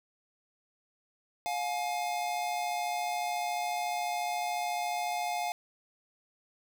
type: tone pair together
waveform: square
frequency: 708.9 / 843 Hz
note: F5 / G#5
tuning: +26 / +26 cents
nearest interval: minor third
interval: 300 cents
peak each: -33 / -36 dBFS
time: 1.46-5.52 s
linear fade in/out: 0 ms
effects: none